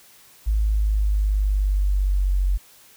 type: linear sweep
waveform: sine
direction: down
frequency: 53.5 to 46.25 Hz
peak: -17 dBFS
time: 0.46-2.58 s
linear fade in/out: 20 ms
effects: white hiss -51 dBFS RMS until 2.96 s